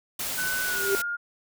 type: noise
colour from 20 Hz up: white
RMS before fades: -31 dBFS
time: 0.19-1.02 s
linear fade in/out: 5 ms
type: tone with pitch glide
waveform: sine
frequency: 1500 to 1415.8 Hz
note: F#6 to F6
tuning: +23 to +23 cents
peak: -27 dBFS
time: 0.37-1.17 s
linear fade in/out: 20 ms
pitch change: -100 cents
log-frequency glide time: 0.63-0.93 s
type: tone with exponential growth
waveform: sine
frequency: 394.9 Hz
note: G4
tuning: 13 cents sharp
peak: -19 dBFS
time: 0.62-0.95 s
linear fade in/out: 0 ms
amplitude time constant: 70 ms
effects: none